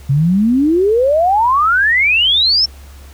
sine exponential sweep, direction up, 131.4 to 5490 Hz, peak -9 dBFS, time 0.09-2.66 s, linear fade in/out 10 ms, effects added 69 Hz sine -34 dBFS peak until 3.13 s + pink hiss -44 dBFS RMS until 3.13 s

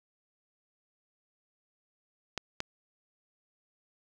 clicks, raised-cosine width 0.2 ms, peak -15 dBFS, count 2, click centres 2.377 / 2.604 s, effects none

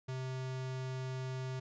square tone, 130 Hz, C3, 11 cents flat, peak -38 dBFS, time 0.08-1.6 s, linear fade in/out 10 ms, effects resampled to 16000 Hz

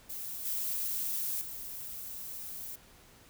violet noise with level steps, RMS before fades -40 / -34 / -42 dBFS, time 0.09-2.76 s, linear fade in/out 10 ms, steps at 0.45 / 1.41 s, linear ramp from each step 5 ms, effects pink hiss -58 dBFS RMS until 3.29 s

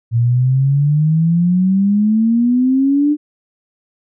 sine exponential sweep, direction up, 114.9 to 301.2 Hz, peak -10 dBFS, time 0.11-3.17 s, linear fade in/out 50 ms, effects none

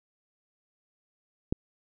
click, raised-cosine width 3 ms, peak -13 dBFS, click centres 1.525 s, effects none

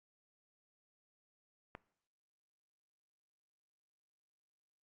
click, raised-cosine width 0.5 ms, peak -30 dBFS, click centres 1.751 s, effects noise-tail reverb RT60 0.6 s tail -19 dB re dry + Opus 48 kbps

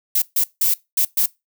violet noise bursts at uneven times, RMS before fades -17 dBFS, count 5, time 0.15-0.22 / 0.36-0.44 / 0.61-0.74 / 0.97-1.05 / 1.17-1.26 s, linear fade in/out 5 ms, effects noise-tail reverb RT60 0.2 s tail -21 dB re dry

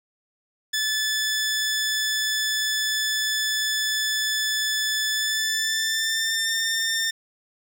15% pulse tone with pitch glide, 1737 to 1804.5 Hz, A6 to A6, -23 to +43 cents, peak -16 dBFS, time 0.73-7.11 s, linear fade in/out 10 ms, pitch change +66 cents, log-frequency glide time 5.11-6.51 s, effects none

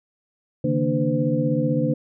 sine tone cluster, 140.1 / 155.9 / 233.7 / 297.2 / 510 Hz, C#3 / D#3 / A#3 / D4 / C5, +19 / +4 / +5 / +21 / -44 cents, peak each -25 dBFS, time 0.64-1.94 s, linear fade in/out 5 ms, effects none

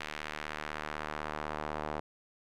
sawtooth tone with band-pass filter sweep, 76 Hz, D#2, 40 cents flat, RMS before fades -39 dBFS, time 0-2 s, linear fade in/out 5 ms, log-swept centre 2300 to 830 Hz, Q 1.1, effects none

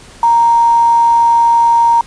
sine tone with quantisation, 932.3 Hz, A#5, in tune, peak -6 dBFS, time 0.23-2.01 s, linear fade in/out 2 ms, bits 5, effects pink hiss -38 dBFS RMS until 2.06 s + resampled to 22050 Hz

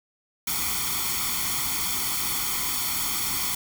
white noise with comb filter, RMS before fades -27 dBFS, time 0.47-3.55 s, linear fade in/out 5 ms, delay 0.9 ms, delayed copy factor +0.85, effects none

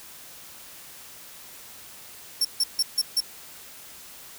sawtooth tone bursts, 5440 Hz, F8, 46 cents flat, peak -17 dBFS, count 5, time 2.41-3.205 s, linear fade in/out 5 ms, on 39 ms, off 150 ms, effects white hiss -45 dBFS RMS until 4.38 s

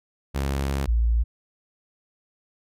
sawtooth / sine tone pair in turn, 68.7 / 57.29 Hz, C#2 / A#1, -15 / -29 cents, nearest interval minor third, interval 314 cents, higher first, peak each -19 / -17 dBFS, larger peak second, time 0.34-0.87 / 0.87-1.24 s, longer first, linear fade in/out 20 ms, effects MP3 96 kbps

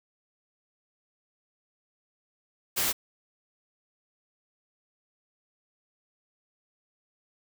white noise, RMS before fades -27 dBFS, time 2.76-2.93 s, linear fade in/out 20 ms, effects none

